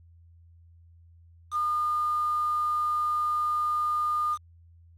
sine tone with quantisation, 1215 Hz, D#6, 42 cents flat, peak -24 dBFS, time 1.51-4.38 s, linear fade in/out 50 ms, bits 7, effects added 84 Hz sine -52 dBFS peak until 4.97 s + low-pass 9000 Hz 12 dB/octave

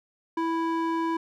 square tone with band-pass filter, 329.6 Hz, E4, in tune, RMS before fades -27 dBFS, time 0.37-1.17 s, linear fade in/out 5 ms, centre 730 Hz, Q 2, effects none

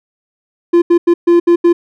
triangle tone bursts at uneven times, 344.5 Hz, F4, 24 cents flat, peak -3 dBFS, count 6, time 0.73-0.82 / 0.9-0.98 / 1.07-1.14 / 1.27-1.4 / 1.47-1.56 / 1.64-1.73 s, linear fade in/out 10 ms, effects none

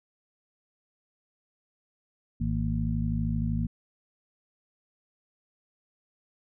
harmonic tone with a mistuned harmonic, 52.8 Hz, G#1, 29 cents sharp, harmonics 1 / 2 / 3 / 4, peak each -31 / -31 / -31 / -31 dBFS, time 2.4-3.67 s, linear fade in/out 10 ms, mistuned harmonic 4, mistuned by +140 cents, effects none

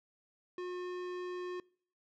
sine tone with tanh clipping, 360.3 Hz, F#4, 46 cents flat, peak -40 dBFS, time 0.58-1.6 s, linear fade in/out 2 ms, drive 18 dB, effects noise-tail reverb RT60 0.5 s tail -24 dB re dry

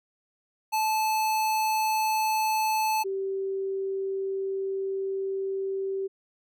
square / sine tone pair in turn, 870 / 387.5 Hz, A5 / G4, -20 / -20 cents, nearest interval octave + major second, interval 1400 cents, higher first, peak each -24 / -27 dBFS, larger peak first, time 0.72-3.04 / 3.04-6.08 s, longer second, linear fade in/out 20 ms, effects none

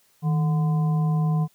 harmonic tone with a mistuned harmonic, 146.3 Hz, D3, 6 cents flat, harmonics 1 / 3 / 5 / 7, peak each -19 / -40 / -36 / -38 dBFS, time 0.22-1.48 s, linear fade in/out 50 ms, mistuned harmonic 1, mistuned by +130 cents, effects white hiss -62 dBFS RMS until 1.54 s

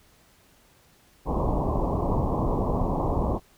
pink low-pass noise, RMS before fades -25 dBFS, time 1.25-3.4 s, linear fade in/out 50 ms, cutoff 1100 Hz, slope 96 dB/octave, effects pink hiss -59 dBFS RMS until 3.57 s

